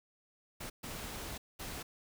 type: noise bursts at uneven times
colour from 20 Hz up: pink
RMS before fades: -43 dBFS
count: 3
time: 0.6-0.7 / 0.83-1.38 / 1.59-1.83 s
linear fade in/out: 10 ms
effects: none